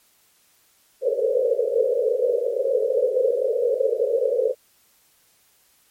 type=band-pass noise; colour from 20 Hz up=pink; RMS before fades=-21 dBFS; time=1.01-4.55 s; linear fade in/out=50 ms; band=440 to 550 Hz; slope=96 dB/octave; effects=white hiss -60 dBFS RMS until 5.9 s + MP3 64 kbps